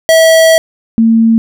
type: tone pair in turn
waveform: square / sine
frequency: 649 / 226.3 Hz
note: E5 / A3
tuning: -27 / +49 cents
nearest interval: octave + tritone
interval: 1824 cents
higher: first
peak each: -4 dBFS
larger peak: neither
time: 0.09-0.58 / 0.98-1.38 s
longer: first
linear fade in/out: 0 ms
effects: none